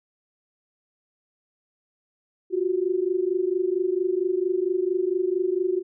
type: tone pair together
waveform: sine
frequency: 354.3 / 378.7 Hz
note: F4 / F#4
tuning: +25 / +40 cents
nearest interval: minor second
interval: 115 cents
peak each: -24 dBFS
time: 2.5-5.83 s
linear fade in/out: 50 ms
effects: none